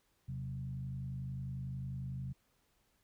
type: tone with frequency modulation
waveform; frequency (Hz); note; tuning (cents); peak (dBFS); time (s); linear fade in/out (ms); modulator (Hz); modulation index
sine; 130; C3; -11; -38; 0.28-2.33; 10; 51.1; 0.77
effects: pink hiss -75 dBFS RMS until 3.03 s